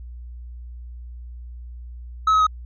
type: tone with pitch steps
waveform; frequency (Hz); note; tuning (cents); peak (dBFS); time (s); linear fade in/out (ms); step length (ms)
triangle; 1289 / 1276.4 / 1263.9; E6 / D#6 / D#6; -39 / +44 / +27; -12; 2.27-2.468; 5; 66
effects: added 60 Hz sine -34 dBFS peak until 2.65 s + resampled to 16000 Hz